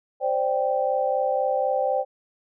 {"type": "chord", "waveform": "sine", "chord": "C suspended second", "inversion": "none", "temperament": "equal", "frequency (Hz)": [523.3, 587.3, 784], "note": ["C5", "D5", "G5"], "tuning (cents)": [0, 0, 0], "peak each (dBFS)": [-24, -26, -25], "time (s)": [0.2, 2.05], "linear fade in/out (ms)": 50, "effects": []}